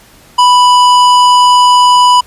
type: tone with hard clipping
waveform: triangle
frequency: 989 Hz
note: B5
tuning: 2 cents sharp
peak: -5 dBFS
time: 0.38-2.21 s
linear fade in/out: 10 ms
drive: 17 dB
effects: pink hiss -41 dBFS RMS until 2.26 s + resampled to 32000 Hz